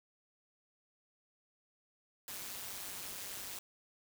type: noise with amplitude modulation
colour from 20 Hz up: white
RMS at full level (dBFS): -41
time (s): 2.28-3.59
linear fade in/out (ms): 2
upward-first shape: sine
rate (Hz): 194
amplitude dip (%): 80
effects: none